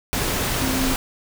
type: tone in noise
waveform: sine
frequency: 261.6 Hz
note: C4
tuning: in tune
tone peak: -23 dBFS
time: 0.62-0.94 s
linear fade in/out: 0 ms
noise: pink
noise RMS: -23 dBFS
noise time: 0.13-0.96 s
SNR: -3 dB
effects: none